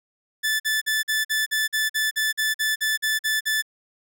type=tone bursts; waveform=sawtooth; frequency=1748 Hz; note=A6; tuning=12 cents flat; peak=-17 dBFS; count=15; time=0.43-3.624 s; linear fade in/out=20 ms; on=170 ms; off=46 ms; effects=none